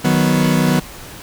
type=chord; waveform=40% pulse; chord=B major; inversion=first; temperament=equal; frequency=155.56 / 185 / 246.9 Hz; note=D#3 / F#3 / B3; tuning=0 / 0 / 0 cents; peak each=-16 dBFS; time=0.04-0.8 s; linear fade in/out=10 ms; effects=pink hiss -35 dBFS RMS until 1.22 s